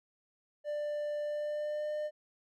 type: tone with pitch glide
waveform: triangle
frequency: 592 to 603 Hz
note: D5 to D5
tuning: +14 to +46 cents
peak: -31 dBFS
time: 0.64-2.11 s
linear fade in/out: 50 ms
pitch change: +32 cents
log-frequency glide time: 1.22-1.93 s
effects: none